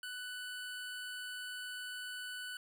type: tone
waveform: 25% pulse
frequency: 1491 Hz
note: F#6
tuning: 13 cents sharp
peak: -38 dBFS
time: 0.03-2.57 s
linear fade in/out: 2 ms
effects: none